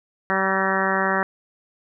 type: harmonic tone with a mistuned harmonic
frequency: 191.9 Hz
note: G3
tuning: 37 cents flat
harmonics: 1 / 2 / 3 / 4 / 5 / 6 / 7 / 8 / 9 / 10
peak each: -28 / -28 / -28 / -28 / -28 / -28 / -28 / -28 / -28 / -28 dBFS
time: 0.3-1.23 s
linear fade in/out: 0 ms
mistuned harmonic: 10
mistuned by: -34 cents
effects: none